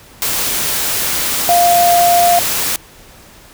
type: tone in noise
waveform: sine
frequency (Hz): 698.5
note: F5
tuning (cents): 0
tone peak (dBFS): -8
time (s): 1.49-2.39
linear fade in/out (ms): 0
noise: white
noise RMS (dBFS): -17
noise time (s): 0.22-2.76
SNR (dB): +6
effects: pink hiss -41 dBFS RMS until 3.53 s